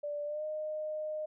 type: tone with pitch glide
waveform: sine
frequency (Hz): 586 to 614.8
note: D5 to D#5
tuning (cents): -4 to -21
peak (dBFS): -34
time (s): 0.03-1.26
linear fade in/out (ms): 10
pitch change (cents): +83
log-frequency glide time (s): 0.25-0.44
effects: none